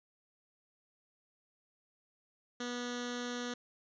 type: tone with notch filter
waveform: 10% pulse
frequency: 243.7 Hz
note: B3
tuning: 23 cents flat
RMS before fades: -39 dBFS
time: 2.6-3.54 s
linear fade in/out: 5 ms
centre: 850 Hz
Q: 0.96
effects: resampled to 16000 Hz